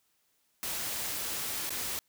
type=noise with dropouts; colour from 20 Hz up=white; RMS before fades=-35 dBFS; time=0.63-1.99 s; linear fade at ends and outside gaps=0 ms; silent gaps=1.694-1.705 s; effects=white hiss -73 dBFS RMS until 2.08 s